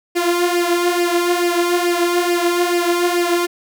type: tone with flanger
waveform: sawtooth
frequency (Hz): 349.2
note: F4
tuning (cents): 0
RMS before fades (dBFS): -17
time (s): 0.15-3.47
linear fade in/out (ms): 20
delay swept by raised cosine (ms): 0.38 to 3.78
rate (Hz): 2.3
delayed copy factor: +0.65
effects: none